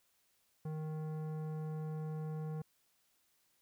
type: tone with tanh clipping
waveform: sine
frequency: 155.6 Hz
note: D#3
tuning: in tune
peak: -40 dBFS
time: 0.65-2.62 s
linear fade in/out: 5 ms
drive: 14 dB
effects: white hiss -75 dBFS RMS until 3.61 s